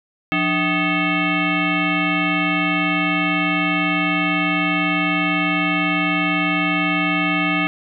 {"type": "tone with frequency modulation", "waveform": "sine", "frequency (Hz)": 1245, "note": "D#6", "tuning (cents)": 1, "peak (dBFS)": -16, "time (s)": [0.32, 7.67], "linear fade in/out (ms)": 0, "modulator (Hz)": 474, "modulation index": 3.3, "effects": []}